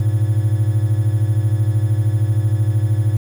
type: beating tone pair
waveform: triangle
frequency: 103.8 / 116.8 Hz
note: G#2 / A#2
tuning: 0 / +4 cents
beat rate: 13 Hz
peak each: -13 / -17 dBFS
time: 0-3.17 s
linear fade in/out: 5 ms
effects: 7-bit